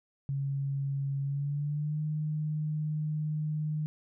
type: tone with pitch glide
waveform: sine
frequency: 138.59 to 152.89 Hz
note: C#3 to D#3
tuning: 0 to -30 cents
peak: -29 dBFS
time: 0.29-3.86 s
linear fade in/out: 0 ms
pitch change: +170 cents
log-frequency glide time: 1.22-2.01 s
effects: none